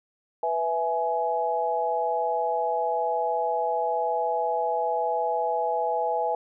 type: chord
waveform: sine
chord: E major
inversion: second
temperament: equal with one note detuned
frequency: 493.9 / 659.3 / 838.3 Hz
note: B4 / E5 / G#5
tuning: 0 / 0 / +16 cents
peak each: -29 / -28 / -26 dBFS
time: 0.43-6.35 s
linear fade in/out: 2 ms
effects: none